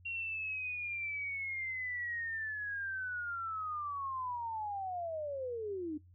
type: linear sweep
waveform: sine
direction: down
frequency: 2755 to 290.5 Hz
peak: -36 dBFS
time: 0.05-5.98 s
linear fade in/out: 10 ms
effects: noise-tail reverb RT60 0.2 s tail -22 dB re dry + added 89 Hz sine -57 dBFS peak until 6.14 s